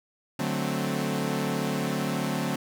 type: chord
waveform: sawtooth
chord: D dominant seventh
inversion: none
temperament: equal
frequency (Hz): 146.83 / 185 / 220 / 261.6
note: D3 / F#3 / A3 / C4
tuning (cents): 0 / 0 / 0 / 0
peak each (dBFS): -28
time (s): 0.39-2.56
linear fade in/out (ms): 5
effects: none